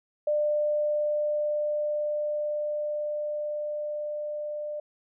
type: tone with level ramp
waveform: sine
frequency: 597 Hz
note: D5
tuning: 28 cents sharp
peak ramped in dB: -22 to -31 dBFS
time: 0.27-4.8 s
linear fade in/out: 5 ms
effects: none